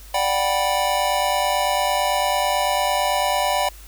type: chord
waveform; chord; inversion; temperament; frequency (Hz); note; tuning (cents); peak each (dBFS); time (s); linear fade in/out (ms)
square; G major seventh; second; just; 588 / 735 / 784 / 980; D5 / F#5 / G5 / B5; +2 / -12 / 0 / -14; -25; 0.14-3.69; 5
effects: added 50 Hz sine -40 dBFS peak until 3.87 s + white hiss -46 dBFS RMS until 3.87 s